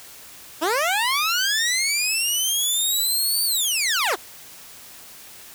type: linear two-way sweep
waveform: 15% pulse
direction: up then down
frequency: 293.7 to 4607 to 293.7 Hz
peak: -13 dBFS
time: 0.61-4.16 s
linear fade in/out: 20 ms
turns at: 3.44 s
effects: white hiss -43 dBFS RMS until 5.54 s